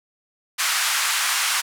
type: band-pass noise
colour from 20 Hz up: pink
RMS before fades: -22 dBFS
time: 0.58-1.62 s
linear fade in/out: 20 ms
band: 1100 to 12000 Hz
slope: 24 dB/octave
effects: none